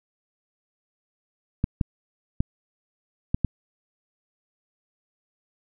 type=clicks; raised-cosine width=5 ms; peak=-9 dBFS; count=5; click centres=1.641 / 1.812 / 2.405 / 3.345 / 3.447 s; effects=none